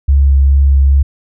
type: tone with vibrato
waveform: sine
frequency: 68.9 Hz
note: C#2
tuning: 10 cents flat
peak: -5 dBFS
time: 0.08-1.03 s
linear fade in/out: 10 ms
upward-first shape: sine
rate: 2.4 Hz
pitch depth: 14 cents each way
effects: none